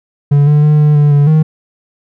triangle tone with pitch steps, 143.5 / 148.5 / 150.7 / 149.8 / 146.8 / 144 / 156.1 Hz, D3 / D3 / D3 / D3 / D3 / D3 / D#3, -40 / +20 / +45 / +35 / 0 / -34 / +6 cents, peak -3 dBFS, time 0.31-1.43 s, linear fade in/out 10 ms, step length 160 ms, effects none

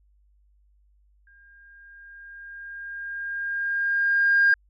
sine tone with exponential growth, 1611 Hz, G6, 47 cents sharp, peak -13 dBFS, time 1.27-4.54 s, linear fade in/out 2 ms, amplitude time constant 710 ms, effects tanh soft clip ceiling -11 dBFS + added 50 Hz sine -58 dBFS peak until 4.69 s

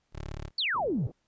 15% pulse tone, 36.3 Hz, D1, 19 cents flat, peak -30 dBFS, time 0.12-0.51 s, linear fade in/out 50 ms
sine exponential sweep, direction down, 4699 to 103.83 Hz, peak -26 dBFS, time 0.58-1.07 s, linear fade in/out 5 ms
white low-pass noise, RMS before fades -46 dBFS, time 0.74-1.12 s, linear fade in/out 10 ms, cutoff 500 Hz, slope 24 dB/octave
effects pink hiss -75 dBFS RMS until 1.27 s + resampled to 16000 Hz

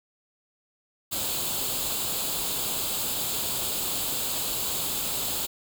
white noise with comb filter, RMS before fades -29 dBFS, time 1.11-5.47 s, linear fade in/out 20 ms, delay 0.26 ms, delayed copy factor +0.65, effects none

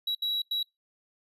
triangle tone bursts at uneven times, 3889 Hz, B7, 27 cents flat, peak -25 dBFS, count 3, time 0.07-0.15 / 0.22-0.42 / 0.51-0.63 s, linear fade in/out 5 ms, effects noise-tail reverb RT60 0.2 s tail -25 dB re dry + resampled to 32000 Hz

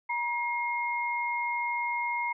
sine tone pair together, 953 / 2139 Hz, A#5 / C7, +38 / +38 cents, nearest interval octave + major second, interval 1400 cents, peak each -30 / -31 dBFS, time 0.09-2.33 s, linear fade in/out 10 ms, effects none

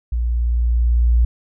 sine tone with level ramp, 59 Hz, A#1, 22 cents sharp, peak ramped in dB -17 to -10 dBFS, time 0.12-1.25 s, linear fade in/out 5 ms, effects none

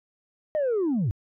sine linear sweep, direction down, 628 to 88 Hz, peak -20 dBFS, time 0.55-1.11 s, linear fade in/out 0 ms, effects tanh soft clip ceiling -20 dBFS

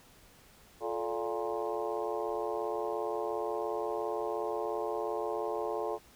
harmonic tone with a mistuned harmonic, 117.1 Hz, A#2, 8 cents sharp, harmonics 3 / 4 / 5 / 6 / 7 / 8 / 9, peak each -40 / -35 / -39 / -40 / -42 / -44 / -43 dBFS, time 0.8-5.99 s, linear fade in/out 50 ms, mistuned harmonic 4, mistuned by -120 cents, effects pink hiss -59 dBFS RMS until 6.15 s

